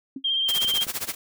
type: tone with exponential decay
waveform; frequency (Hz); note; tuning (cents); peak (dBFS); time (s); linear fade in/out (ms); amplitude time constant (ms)
sine; 268.3; C4; +44; -27; 0.16-0.24; 5; 16
type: tone with vibrato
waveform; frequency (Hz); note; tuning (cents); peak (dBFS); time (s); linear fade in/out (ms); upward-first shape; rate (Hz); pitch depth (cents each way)
sine; 3176; G7; +22; -21; 0.24-0.84; 10; sine; 16; 28
type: noise with tremolo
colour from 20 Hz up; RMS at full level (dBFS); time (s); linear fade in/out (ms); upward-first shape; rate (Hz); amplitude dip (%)
white; -27; 0.48-1.15; 10; sine; 15; 90
type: clicks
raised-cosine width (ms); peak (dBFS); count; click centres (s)
2; -27 / -34 / -30 / -31 / -28; 5; 0.647 / 0.682 / 0.739 / 0.779 / 0.868
effects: none